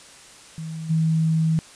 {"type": "tone with level steps", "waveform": "sine", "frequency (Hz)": 160.5, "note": "E3", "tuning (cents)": -46, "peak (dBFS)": [-29, -17], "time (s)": [0.58, 1.59], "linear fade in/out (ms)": 0, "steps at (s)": 0.89, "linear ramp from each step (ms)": 20, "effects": ["white hiss -46 dBFS RMS until 1.75 s", "resampled to 22050 Hz"]}